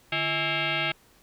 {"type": "tone with frequency modulation", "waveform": "sine", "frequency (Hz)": 340, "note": "F4", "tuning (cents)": -46, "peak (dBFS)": -24, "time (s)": [0.12, 0.92], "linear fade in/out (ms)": 5, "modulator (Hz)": 490, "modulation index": 6.2, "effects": ["pink hiss -59 dBFS RMS until 1.22 s"]}